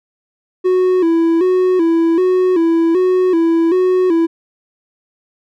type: tone with vibrato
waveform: triangle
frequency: 349.2 Hz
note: F4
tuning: in tune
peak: -8 dBFS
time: 0.64-4.27 s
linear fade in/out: 20 ms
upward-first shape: square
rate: 1.3 Hz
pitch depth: 92 cents each way
effects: none